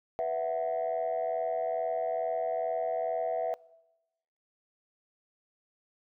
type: chord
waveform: sine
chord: B suspended fourth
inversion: none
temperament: just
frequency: 493.9 / 658.5 / 740.8 Hz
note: B4 / E5 / F#5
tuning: 0 / -2 / +2 cents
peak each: -34 / -29 / -33 dBFS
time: 0.19-3.54 s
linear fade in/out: 0 ms
effects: noise-tail reverb RT60 1.0 s tail -23 dB re dry + tanh soft clip ceiling -23 dBFS